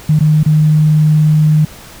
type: tone with dropouts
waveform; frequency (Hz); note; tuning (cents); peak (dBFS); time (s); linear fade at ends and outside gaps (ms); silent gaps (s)
sine; 153.5; D#3; -23; -6; 0.09-1.65; 5; 0.191-0.206 / 0.432-0.46
effects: pink hiss -35 dBFS RMS until 2 s